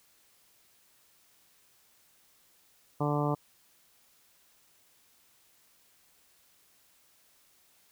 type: harmonic tone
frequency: 146.83 Hz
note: D3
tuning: in tune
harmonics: 1 / 2 / 3 / 4 / 5 / 6 / 7 / 8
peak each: -30 / -33 / -35 / -36 / -37 / -38 / -38 / -39 dBFS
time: 3-3.35 s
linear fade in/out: 10 ms
effects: white hiss -65 dBFS RMS until 7.91 s